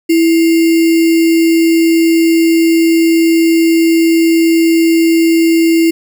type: tone with sample-and-hold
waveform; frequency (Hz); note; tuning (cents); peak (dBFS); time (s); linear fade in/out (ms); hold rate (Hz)
sine; 329.6; E4; 0; -6; 0.09-5.91; 10; 2450
effects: none